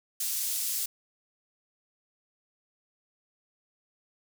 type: high-pass noise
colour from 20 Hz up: pink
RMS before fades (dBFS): -31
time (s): 0.2-0.86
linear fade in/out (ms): 5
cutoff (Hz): 6800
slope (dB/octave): 12
effects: none